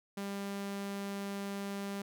sawtooth tone, 199.1 Hz, G3, 27 cents sharp, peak -33 dBFS, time 0.17-2.02 s, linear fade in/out 5 ms, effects none

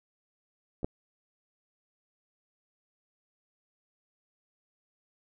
clicks, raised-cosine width 2 ms, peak -30 / -16 dBFS, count 2, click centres 0.831 / 0.845 s, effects none

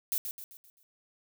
violet noise with echo, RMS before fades -30 dBFS, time 0.12-0.18 s, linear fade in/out 0 ms, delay 130 ms, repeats 5, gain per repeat -7 dB, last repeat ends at 0.83 s, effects none

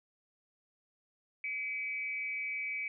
sine tone with amplitude modulation, 2288 Hz, D7, 46 cents flat, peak -31 dBFS, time 1.44-2.88 s, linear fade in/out 2 ms, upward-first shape sine, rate 226 Hz, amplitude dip 70%, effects none

